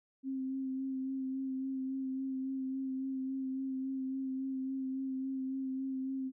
sine tone with vibrato, 264.8 Hz, C4, 21 cents sharp, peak -34 dBFS, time 0.23-6.32 s, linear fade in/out 50 ms, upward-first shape sine, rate 3.6 Hz, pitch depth 19 cents each way, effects none

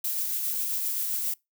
violet noise with tremolo, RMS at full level -28 dBFS, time 0.04-1.34 s, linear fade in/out 5 ms, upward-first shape sine, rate 7.5 Hz, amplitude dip 25%, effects noise-tail reverb RT60 0.2 s tail -24 dB re dry

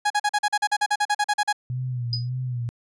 30% pulse tone bursts, 830.6 Hz, G#5, in tune, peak -16 dBFS, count 16, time 0.05-1.528 s, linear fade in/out 10 ms, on 53 ms, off 42 ms
sine tone with vibrato, 123.2 Hz, B2, 4 cents flat, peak -25 dBFS, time 1.7-2.69 s, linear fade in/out 0 ms, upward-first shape sine, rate 1.8 Hz, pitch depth 71 cents each way
sine tone with exponential decay, 4974 Hz, D#8, 1 cent flat, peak -21 dBFS, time 2.13-2.29 s, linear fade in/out 1 ms, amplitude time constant 33 ms
effects resampled to 22050 Hz

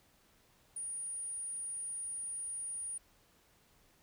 sine tone, 9570 Hz, D9, 32 cents sharp, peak -38 dBFS, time 0.76-2.98 s, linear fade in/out 5 ms, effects pink hiss -68 dBFS RMS until 4.02 s

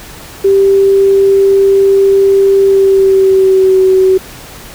sine tone with pitch glide, 392 to 377.3 Hz, G4 to F#4, 0 to +34 cents, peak -4 dBFS, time 0.44-4.18 s, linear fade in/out 10 ms, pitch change -66 cents, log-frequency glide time 2.61-3.79 s, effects pink hiss -31 dBFS RMS until 4.74 s

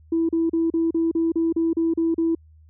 sine tone bursts, 329.6 Hz, E4, in tune, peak -17 dBFS, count 11, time 0.12-2.35 s, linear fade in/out 5 ms, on 170 ms, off 36 ms, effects tanh soft clip ceiling -13 dBFS + added 78 Hz sine -48 dBFS peak until 2.69 s

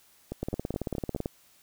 two click trains, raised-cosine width 2 ms, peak -20 / -17 dBFS, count 5 / 16, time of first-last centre 0.32-1.162 / 0.43-1.259 s, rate 4.75 / 18.1 Hz, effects white hiss -61 dBFS RMS until 1.62 s

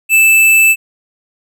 square tone, 2637 Hz, E7, in tune, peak -6 dBFS, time 0.09-0.76 s, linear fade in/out 50 ms, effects none

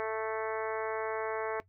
harmonic tone, 220 Hz, A3, in tune, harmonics 2 / 3 / 4 / 5 / 6 / 7 / 8 / 9 / 10, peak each -34 / -38 / -40 / -42 / -44 / -45 / -46 / -47 / -48 dBFS, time 0-1.6 s, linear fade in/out 0 ms, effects noise-tail reverb RT60 0.1 s tail -18 dB re dry + added 94 Hz sine -63 dBFS peak until 1.68 s

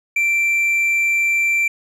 triangle tone, 2349 Hz, D7, in tune, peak -13 dBFS, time 0.16-1.68 s, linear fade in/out 5 ms, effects resampled to 32000 Hz

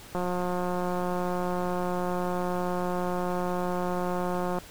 click train, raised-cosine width 1 ms, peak -17 dBFS, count 795, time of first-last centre 0.15-4.586 s, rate 179 Hz, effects pink hiss -47 dBFS RMS until 4.7 s

